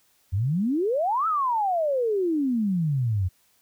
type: exponential two-way sweep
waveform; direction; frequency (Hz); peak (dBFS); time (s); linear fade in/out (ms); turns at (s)
sine; up then down; 87.31 to 1336 to 87.31; -21; 0.32-3.29; 20; 1.27
effects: white hiss -64 dBFS RMS until 3.61 s